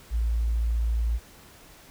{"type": "tone", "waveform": "sine", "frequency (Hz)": 57, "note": "A#1", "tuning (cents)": -38, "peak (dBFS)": -22, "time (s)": [0.1, 1.2], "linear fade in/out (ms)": 50, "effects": ["pink hiss -51 dBFS RMS until 1.9 s"]}